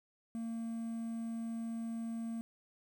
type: tone with quantisation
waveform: triangle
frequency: 228.6 Hz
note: A#3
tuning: 34 cents flat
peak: -35 dBFS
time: 0.35-2.41 s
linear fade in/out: 0 ms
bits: 10
effects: none